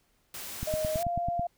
white noise, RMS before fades -40 dBFS, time 0.34-1.03 s, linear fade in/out 2 ms
click train, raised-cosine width 5 ms, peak -21 dBFS, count 8, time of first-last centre 0.63-1.395 s, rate 9.15 Hz
sine tone with pitch glide, 622.3 to 694.5 Hz, D#5 to F5, 0 to -10 cents, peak -28 dBFS, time 0.67-1.47 s, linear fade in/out 5 ms, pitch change +190 cents, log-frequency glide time 0.95-1.02 s
effects pink hiss -70 dBFS RMS until 1.57 s

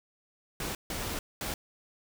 pink noise bursts at uneven times, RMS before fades -35 dBFS, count 3, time 0.6-0.75 / 0.9-1.19 / 1.41-1.54 s, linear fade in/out 2 ms, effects none

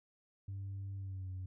sine tone with pitch glide, 98 to 92.98 Hz, G2 to F#2, 0 to +9 cents, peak -38 dBFS, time 0.48-1.46 s, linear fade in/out 5 ms, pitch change -91 cents, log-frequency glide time 0.96-1.29 s, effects tanh soft clip ceiling -38 dBFS

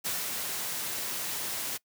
white noise with ADSR envelope, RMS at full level -31 dBFS, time 0.04-1.78 s, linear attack 21 ms, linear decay 180 ms, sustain -3 dB, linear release 19 ms, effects noise-tail reverb RT60 0.1 s tail -22 dB re dry + high-pass 100 Hz 12 dB/octave

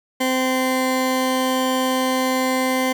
20% pulse tone pair together, 258.8 / 1035 Hz, C4 / C6, -19 / -19 cents, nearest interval 2 octaves, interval 2400 cents, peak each -14 / -21 dBFS, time 0.2-2.93 s, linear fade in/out 10 ms, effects none

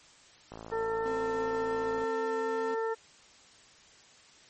click train, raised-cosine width 1 ms, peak -29 dBFS, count 85, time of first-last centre 0.52-2.036 s, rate 55.4 Hz
harmonic tone, 449.5 Hz, A4, 37 cents sharp, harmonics 1 / 2 / 3 / 4, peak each -30 / -36 / -40 / -42 dBFS, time 0.71-2.95 s, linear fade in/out 20 ms
35% pulse tone with pitch glide, 260.5 to 262.8 Hz, C4 to C4, -7 to +8 cents, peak -38 dBFS, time 1.05-2.75 s, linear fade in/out 10 ms, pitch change +15 cents, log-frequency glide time 1.32-1.85 s
effects white hiss -57 dBFS RMS until 4.49 s + MP3 32 kbps

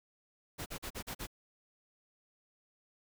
pink noise bursts, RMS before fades -41 dBFS, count 6, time 0.58-1.271 s, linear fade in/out 20 ms, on 81 ms, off 41 ms, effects none

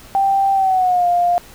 sine tone with pitch glide, 784 to 702.5 Hz, G5 to F5, 0 to +10 cents, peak -12 dBFS, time 0.15-1.38 s, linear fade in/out 0 ms, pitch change -190 cents, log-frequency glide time 0.53-1.07 s, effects pink hiss -42 dBFS RMS until 1.54 s

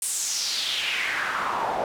pink noise with band-pass filter sweep, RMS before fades -27 dBFS, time 0.02-1.84 s, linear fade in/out 2 ms, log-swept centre 9400 to 670 Hz, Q 3.3, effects none

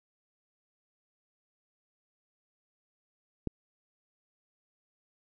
click, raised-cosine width 3 ms, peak -18 dBFS, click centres 3.473 s, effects none

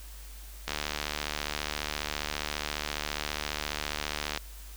click train, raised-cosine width 0.2 ms, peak -13 dBFS, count 277, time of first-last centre 0.68-4.375 s, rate 74.7 Hz, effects added 50 Hz sine -43 dBFS peak until 4.76 s + white hiss -51 dBFS RMS until 4.76 s

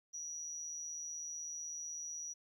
sine tone with amplitude modulation, 5820 Hz, F#8, 29 cents flat, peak -38 dBFS, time 0.13-2.34 s, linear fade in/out 20 ms, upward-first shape sine, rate 156 Hz, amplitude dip 60%, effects tanh soft clip ceiling -35 dBFS + 13-bit

